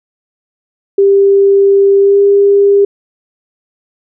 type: tone with pitch glide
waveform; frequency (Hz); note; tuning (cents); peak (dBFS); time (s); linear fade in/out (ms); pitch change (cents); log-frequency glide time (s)
sine; 395.9 to 401; G4 to G4; +17 to +39; -4; 0.98-2.85; 5; +22; 1.99-2.2
effects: none